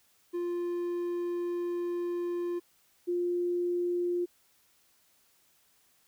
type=tone pair in turn; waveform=triangle / sine; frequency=349.2 / 351.8 Hz; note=F4 / F4; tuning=0 / +13 cents; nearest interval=unison; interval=13 cents; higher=second; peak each=-28 / -27 dBFS; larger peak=second; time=0.33-2.6 / 3.07-4.26 s; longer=first; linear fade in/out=20 ms; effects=white hiss -67 dBFS RMS until 6.07 s